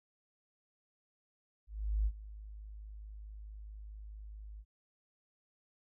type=tone with ADSR envelope; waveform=sine; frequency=52.3 Hz; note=G#1; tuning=13 cents sharp; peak=-27 dBFS; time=1.67-4.65 s; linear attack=390 ms; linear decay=56 ms; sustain=-18 dB; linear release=55 ms; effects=none